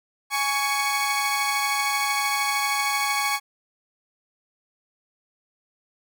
sawtooth tone cluster, 832 / 1119 / 2225 Hz, G#5 / C#6 / C#7, +3 / +16 / +6 cents, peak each -23 dBFS, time 0.3-3.4 s, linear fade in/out 50 ms, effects none

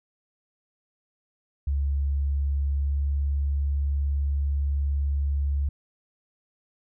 sine tone with pitch glide, 70.1 to 70.59 Hz, C#2 to C#2, +20 to +32 cents, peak -22 dBFS, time 1.67-5.69 s, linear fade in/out 5 ms, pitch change +12 cents, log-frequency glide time 2.76-2.99 s, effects none

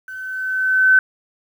sine tone with level ramp, 1524 Hz, G6, 49 cents flat, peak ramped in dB -30 to -7 dBFS, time 0.08-0.99 s, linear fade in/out 2 ms, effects 8-bit

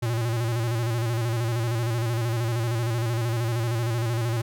square tone with vibrato, 116.54 Hz, A#2, in tune, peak -24 dBFS, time 0.02-4.42 s, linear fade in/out 10 ms, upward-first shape square, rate 13 Hz, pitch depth 63 cents each way, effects none

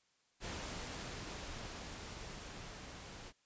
pink noise with level ramp, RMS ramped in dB -43 to -51 dBFS, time 0.4-3.33 s, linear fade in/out 50 ms, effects white hiss -75 dBFS RMS until 3.45 s + resampled to 16000 Hz

